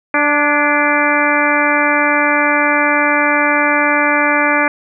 harmonic tone with a mistuned harmonic, 293.7 Hz, D4, in tune, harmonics 1 / 2 / 3 / 4 / 5 / 6 / 7 / 8, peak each -19 / -19 / -19 / -19 / -19 / -19 / -19 / -19 dBFS, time 0.14-4.68 s, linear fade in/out 2 ms, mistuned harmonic 6, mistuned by -48 cents, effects none

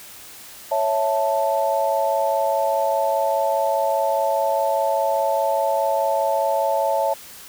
sine chord, A major, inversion first, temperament equal, 554.4 / 659.3 / 880 Hz, C#5 / E5 / A5, 0 / 0 / 0 cents, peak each -22 dBFS, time 0.71-7.14 s, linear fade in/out 10 ms, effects white hiss -41 dBFS RMS until 7.48 s

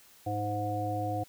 harmonic tone, 103.83 Hz, G#2, in tune, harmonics 1 / 3 / 5 / 7, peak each -34 / -37 / -38 / -33 dBFS, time 0.26-1.24 s, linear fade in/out 10 ms, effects white hiss -58 dBFS RMS until 1.28 s

